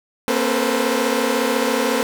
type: tone cluster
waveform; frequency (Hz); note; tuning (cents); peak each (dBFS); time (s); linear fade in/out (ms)
sawtooth; 233.8 / 268 / 439.9 / 485.8 / 520; A#3 / C4 / A4 / B4 / C5; +5 / +42 / 0 / -29 / -11; -20; 0.28-2.03; 0
effects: none